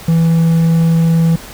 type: tone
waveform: triangle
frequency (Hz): 164.81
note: E3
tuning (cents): 0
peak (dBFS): -6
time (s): 0.08-1.36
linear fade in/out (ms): 5
effects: pink hiss -33 dBFS RMS until 1.53 s